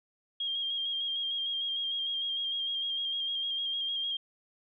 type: tone with vibrato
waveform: sine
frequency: 3234 Hz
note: G#7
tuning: 47 cents flat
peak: -30 dBFS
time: 0.4-4.17 s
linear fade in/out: 5 ms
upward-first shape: square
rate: 6.6 Hz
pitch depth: 24 cents each way
effects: none